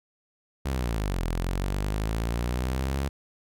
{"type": "linear two-way sweep", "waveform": "sawtooth", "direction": "down then up", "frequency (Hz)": [70, 41.09, 70], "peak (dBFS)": -22, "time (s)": [0.65, 3.09], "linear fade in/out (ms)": 10, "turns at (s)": 1.24, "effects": []}